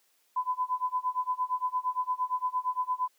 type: tone with tremolo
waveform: sine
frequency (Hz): 1007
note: B5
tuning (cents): +33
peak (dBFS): -24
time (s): 0.36-3.08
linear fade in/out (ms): 5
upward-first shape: sine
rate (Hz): 8.7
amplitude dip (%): 95
effects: white hiss -69 dBFS RMS until 3.18 s + high-pass 300 Hz 12 dB/octave